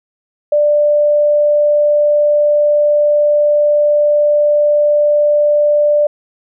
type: tone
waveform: sine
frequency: 591 Hz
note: D5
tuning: 11 cents sharp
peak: -8 dBFS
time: 0.52-6.07 s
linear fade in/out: 5 ms
effects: none